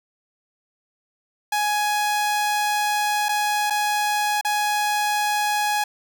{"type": "tone with dropouts", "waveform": "sawtooth", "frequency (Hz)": 835, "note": "G#5", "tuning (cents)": 9, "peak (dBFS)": -16, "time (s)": [1.52, 5.84], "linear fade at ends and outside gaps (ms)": 5, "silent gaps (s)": [[3.286, 3.29], [3.7, 3.705], [4.412, 4.448]], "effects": []}